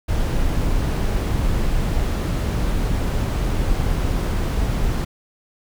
brown noise, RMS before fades -20 dBFS, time 0.08-5.05 s, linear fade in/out 10 ms, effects none

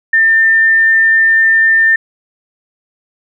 sine tone, 1798 Hz, A6, 37 cents sharp, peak -6 dBFS, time 0.13-1.96 s, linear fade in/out 5 ms, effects none

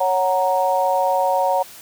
sine chord, F# major, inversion second, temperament equal, 554.4 / 740 / 932.3 Hz, C#5 / F#5 / A#5, 0 / 0 / 0 cents, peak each -20 dBFS, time 0-1.63 s, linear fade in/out 10 ms, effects white hiss -41 dBFS RMS until 1.81 s + high-pass 60 Hz 12 dB/octave

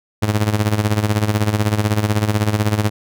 sawtooth tone with tremolo, 105.7 Hz, G#2, 31 cents sharp, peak -8 dBFS, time 0.22-2.9 s, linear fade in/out 10 ms, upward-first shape sine, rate 16 Hz, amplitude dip 75%, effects none

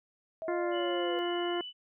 sine linear sweep, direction down, 651 to 493.9 Hz, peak -35 dBFS, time 0.42-1.19 s, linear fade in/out 0 ms
harmonic tone, 349.2 Hz, F4, in tune, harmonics 1 / 2 / 3 / 4 / 5 / 6, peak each -31 / -37 / -41 / -43 / -45 / -47 dBFS, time 0.48-1.61 s, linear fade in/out 2 ms
sine tone with pitch glide, 2960 to 2979 Hz, F#7 to F#7, 0 to +11 cents, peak -39 dBFS, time 0.71-1.73 s, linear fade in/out 50 ms, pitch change +11 cents, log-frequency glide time 1.51-1.61 s
effects none

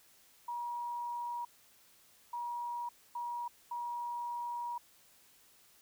sine tone bursts at uneven times, 956 Hz, A#5, 43 cents sharp, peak -36 dBFS, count 4, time 0.48-1.45 / 2.33-2.89 / 3.15-3.48 / 3.71-4.78 s, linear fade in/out 5 ms, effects white hiss -64 dBFS RMS until 5.81 s

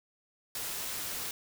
white noise, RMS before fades -37 dBFS, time 0.55-1.31 s, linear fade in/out 2 ms, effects none

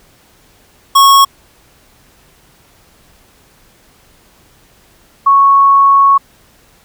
square / sine tone pair in turn, 1101 / 1106.4 Hz, C#6 / C#6, -12 / -4 cents, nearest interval unison, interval 8 cents, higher second, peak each -4 dBFS, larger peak neither, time 0.95-1.25 / 5.26-6.18 s, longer second, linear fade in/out 10 ms, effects pink hiss -48 dBFS RMS until 6.84 s

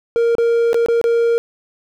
triangle tone with dropouts, 466.2 Hz, A#4, in tune, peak -10 dBFS, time 0.16-1.38 s, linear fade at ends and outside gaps 0 ms, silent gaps 0.352-0.383 / 0.731-0.744 / 0.861-0.885 / 1.014-1.041 s, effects none

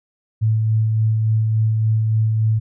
sine tone with tremolo, 110 Hz, A2, in tune, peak -13 dBFS, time 0.41-2.6 s, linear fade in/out 20 ms, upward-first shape sine, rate 3.5 Hz, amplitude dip 25%, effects none

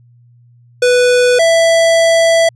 square tone pair in turn, 493.9 / 661.9 Hz, B4 / E5, 0 / +7 cents, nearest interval perfect fourth, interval 507 cents, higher second, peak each -8 dBFS, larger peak neither, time 0.82-1.39 / 1.39-2.49 s, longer second, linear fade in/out 5 ms, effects added 120 Hz sine -43 dBFS peak until 2.55 s + resampled to 22050 Hz

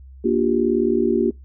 sine chord, G minor seventh, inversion first, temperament just, 235.2 / 294 / 352.8 / 392 Hz, Bb3 / D4 / F4 / G4, +16 / +2 / +18 / 0 cents, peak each -21 / -24 / -20 / -21 dBFS, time 0.24-1.31 s, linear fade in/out 10 ms, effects noise-tail reverb RT60 0.2 s tail -24 dB re dry + added 66 Hz sine -39 dBFS peak until 1.44 s

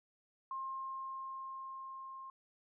sine tone with level ramp, 1064 Hz, C6, 29 cents sharp, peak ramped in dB -38 to -46 dBFS, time 0.51-2.3 s, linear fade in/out 2 ms, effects none

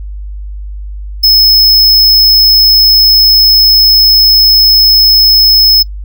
square tone, 5190 Hz, E8, 28 cents flat, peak -3 dBFS, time 1.23-5.83 s, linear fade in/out 10 ms, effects noise-tail reverb RT60 0.1 s tail -24 dB re dry + added 50 Hz sine -19 dBFS peak until 6.04 s

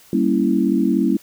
sine chord, G diminished seventh, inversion none, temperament equal, 196 / 233.1 / 277.2 / 329.6 Hz, G3 / Bb3 / Db4 / Fb4, 0 / 0 / 0 / 0 cents, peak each -20 dBFS, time 0.13-1.17 s, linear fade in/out 2 ms, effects white hiss -49 dBFS RMS until 1.22 s

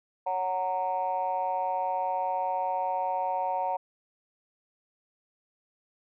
sine chord, F# major, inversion second, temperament just, 555 / 740 / 925 Hz, C#5 / F#5 / A#5, +2 / 0 / -14 cents, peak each -33 / -29 / -29 dBFS, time 0.26-3.77 s, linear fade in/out 10 ms, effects tanh soft clip ceiling -19 dBFS

